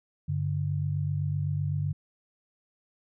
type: tone pair together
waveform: sine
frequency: 98 / 145.86 Hz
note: G2 / D3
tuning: 0 / -12 cents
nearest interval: perfect fifth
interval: 688 cents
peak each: -30 / -28 dBFS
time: 0.28-1.93 s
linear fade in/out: 10 ms
effects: none